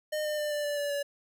square tone with pitch steps, 610 / 603.3 / 596.8 / 590.2 / 583.8 / 577.4 / 571.1 Hz, D#5 / D5 / D5 / D5 / D5 / D5 / D5, -34 / +46 / +28 / +8 / -10 / -30 / -49 cents, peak -30 dBFS, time 0.12-1.03 s, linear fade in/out 10 ms, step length 130 ms, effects none

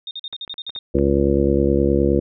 sine tone bursts, 3673 Hz, A#7, 26 cents flat, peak -27 dBFS, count 9, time 0.07-0.79 s, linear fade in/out 2 ms, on 40 ms, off 45 ms
clicks, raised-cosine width 0.5 ms, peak -25 dBFS, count 6, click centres 0.33 / 0.478 / 0.541 / 0.695 / 0.762 / 0.987 s
harmonic tone, 69.6 Hz, C#2, 8 cents sharp, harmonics 1 / 2 / 3 / 4 / 5 / 6 / 7 / 8, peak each -22 / -25 / -22 / -23 / -19 / -29 / -21 / -28 dBFS, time 0.94-2.2 s, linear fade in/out 10 ms
effects none

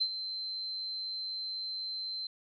sine tone with ADSR envelope, 4098 Hz, C8, 37 cents flat, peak -25 dBFS, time 0-2.27 s, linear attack 15 ms, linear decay 65 ms, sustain -10 dB, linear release 4 ms, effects none

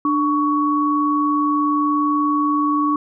sine tone pair together, 296.6 / 1119.8 Hz, D4 / C#6, +17 / +17 cents, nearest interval octave + major seventh, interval 2300 cents, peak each -18 dBFS, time 0.05-2.96 s, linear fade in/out 2 ms, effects none

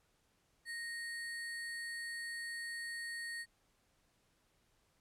sine tone with sample-and-hold, 1864.7 Hz, A#6, in tune, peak -40 dBFS, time 0.65-3.46 s, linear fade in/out 50 ms, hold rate 6300 Hz, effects pink hiss -75 dBFS RMS until 5 s + low-pass 12000 Hz 12 dB/octave

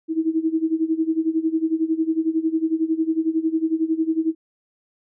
sine tone with tremolo, 321.5 Hz, E4, 43 cents flat, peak -15 dBFS, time 0.08-4.35 s, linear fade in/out 50 ms, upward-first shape sine, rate 11 Hz, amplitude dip 85%, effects none

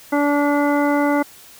harmonic tone, 289.1 Hz, D4, 27 cents flat, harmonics 1 / 2 / 3 / 4 / 5 / 7, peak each -17 / -21 / -23 / -28 / -27 / -29 dBFS, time 0.12-1.23 s, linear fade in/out 10 ms, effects white hiss -44 dBFS RMS until 1.59 s

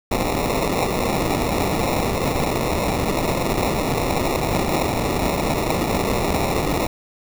blue noise with sample-and-hold, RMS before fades -21 dBFS, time 0.11-6.87 s, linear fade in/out 5 ms, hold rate 1575 Hz, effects none

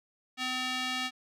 square tone with band-pass filter, 255.4 Hz, C4, 42 cents flat, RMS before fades -33 dBFS, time 0.37-1.11 s, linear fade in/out 50 ms, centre 3000 Hz, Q 1.2, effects none

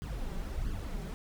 brown noise with flanger, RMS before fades -36 dBFS, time 0.02-1.14 s, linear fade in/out 0 ms, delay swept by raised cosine 0.63 to 5.23 ms, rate 1.5 Hz, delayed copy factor +0.8, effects none

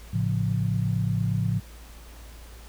sine chord, A augmented, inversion none, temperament equal, 110 / 138.59 / 174.61 Hz, A2 / C#3 / E#3, 0 / 0 / 0 cents, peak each -25 / -28 / -28 dBFS, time 0.13-1.6 s, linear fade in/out 10 ms, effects added 56 Hz sine -43 dBFS peak until 2.68 s + pink hiss -50 dBFS RMS until 2.68 s

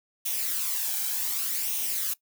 blue noise with flanger, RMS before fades -29 dBFS, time 0.25-2.14 s, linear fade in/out 10 ms, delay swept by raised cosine 0.32 to 1.28 ms, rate 0.66 Hz, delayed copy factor +0.55, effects noise-tail reverb RT60 0.1 s tail -19 dB re dry

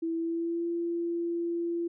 sine tone with pitch glide, 329.6 to 340.6 Hz, E4 to F4, 0 to -43 cents, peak -28 dBFS, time 0.02-1.88 s, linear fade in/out 10 ms, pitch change +57 cents, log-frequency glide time 0.15-0.67 s, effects none

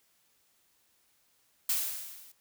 blue noise with level ramp, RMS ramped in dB -27 to -55 dBFS, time 1.69-2.32 s, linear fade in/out 5 ms, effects white hiss -70 dBFS RMS until 2.4 s

